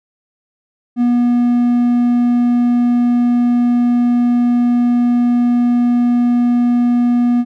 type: tone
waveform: triangle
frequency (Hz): 241.8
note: B3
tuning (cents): -36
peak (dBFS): -8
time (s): 0.96-7.45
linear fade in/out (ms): 50
effects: none

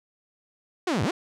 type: linear two-way sweep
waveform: sawtooth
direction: down then up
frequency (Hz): 389 to 86.2 to 389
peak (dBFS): -19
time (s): 0.87-1.11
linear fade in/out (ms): 5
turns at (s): 1.03
effects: low-pass 7000 Hz 12 dB/octave

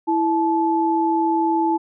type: tone pair together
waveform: sine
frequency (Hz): 329.6 / 866.3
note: E4 / A5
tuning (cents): 0 / -27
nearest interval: octave + perfect fourth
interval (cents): 1673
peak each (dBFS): -19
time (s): 0.07-1.78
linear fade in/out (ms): 20
effects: none

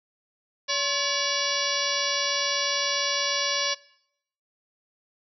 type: harmonic tone with a mistuned harmonic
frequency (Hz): 571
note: D5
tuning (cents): -49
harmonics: 1 / 2 / 3 / 4 / 5 / 6 / 7 / 8 / 9 / 10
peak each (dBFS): -33 / -33 / -33 / -33 / -33 / -33 / -33 / -33 / -33 / -33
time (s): 0.68-3.75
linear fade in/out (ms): 20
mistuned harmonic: 2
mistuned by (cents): -110
effects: noise-tail reverb RT60 0.7 s tail -20 dB re dry

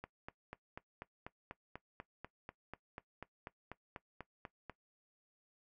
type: click train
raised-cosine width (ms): 0.5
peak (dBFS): -30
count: 20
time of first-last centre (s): 0.04-4.697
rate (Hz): 4.08
effects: noise-tail reverb RT60 0.1 s tail -18 dB re dry

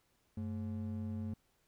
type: ring-modulated tone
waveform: triangle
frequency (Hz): 157.5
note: D#3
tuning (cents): +21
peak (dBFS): -32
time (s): 0.37-1.34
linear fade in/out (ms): 5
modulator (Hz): 62
effects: pink hiss -75 dBFS RMS until 1.67 s

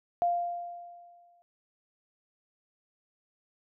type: tone with exponential decay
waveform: sine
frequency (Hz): 697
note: F5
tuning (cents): -4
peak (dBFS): -22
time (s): 0.22-1.42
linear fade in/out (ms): 0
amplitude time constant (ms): 260
effects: none

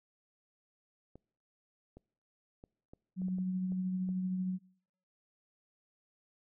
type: clicks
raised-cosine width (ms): 2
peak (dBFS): -38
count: 9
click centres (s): 1.156 / 1.97 / 2.639 / 2.935 / 3.218 / 3.284 / 3.385 / 3.721 / 4.09
type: tone with tremolo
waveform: sine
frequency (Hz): 185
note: F#3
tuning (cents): 0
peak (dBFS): -30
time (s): 3.16-4.59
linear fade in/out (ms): 50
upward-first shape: triangle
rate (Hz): 13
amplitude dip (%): 30
effects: noise-tail reverb RT60 0.7 s tail -26 dB re dry

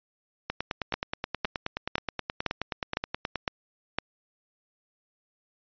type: two click trains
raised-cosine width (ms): 0.3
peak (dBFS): -10 / -13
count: 7 / 28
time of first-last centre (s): 0.94-3.986 / 0.5-3.357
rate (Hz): 1.97 / 9.45
effects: resampled to 11025 Hz

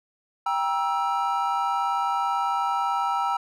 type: chord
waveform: triangle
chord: E diminished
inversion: first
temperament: just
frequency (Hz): 791.1 / 949.3 / 1318.5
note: G5 / Bb5 / E6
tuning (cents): +16 / +31 / 0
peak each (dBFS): -25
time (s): 0.46-3.37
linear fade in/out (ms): 5
effects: none

